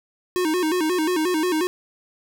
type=tone with vibrato; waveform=square; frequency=336.7 Hz; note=E4; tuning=37 cents sharp; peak=-20 dBFS; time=0.36-1.67 s; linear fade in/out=0 ms; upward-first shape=square; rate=5.6 Hz; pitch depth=130 cents each way; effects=none